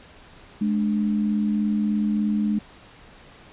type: tone pair together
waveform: sine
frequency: 210.7 / 294 Hz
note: G#3 / D4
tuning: +25 / +2 cents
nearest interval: tritone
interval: 577 cents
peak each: -20 / -29 dBFS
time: 0.61-2.59 s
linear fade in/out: 5 ms
effects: pink hiss -48 dBFS RMS until 3.52 s + resampled to 8000 Hz